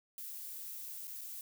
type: noise with dropouts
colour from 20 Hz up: violet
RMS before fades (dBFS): -45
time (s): 0.18-1.41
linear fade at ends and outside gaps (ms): 1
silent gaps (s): 1.072-1.077 / 1.21-1.214
effects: none